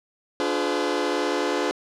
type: chord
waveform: sawtooth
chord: D diminished seventh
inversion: none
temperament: just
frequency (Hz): 293.7 / 352.4 / 422.9 / 507.5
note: D4 / F4 / Ab4 / Cb5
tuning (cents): 0 / +16 / +31 / +47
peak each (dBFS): -24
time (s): 0.4-1.71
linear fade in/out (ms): 0
effects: low-pass 6000 Hz 12 dB/octave